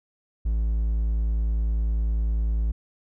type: tone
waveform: triangle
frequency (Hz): 55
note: A1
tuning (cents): 0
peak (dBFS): -19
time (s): 0.45-2.72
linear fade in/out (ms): 10
effects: none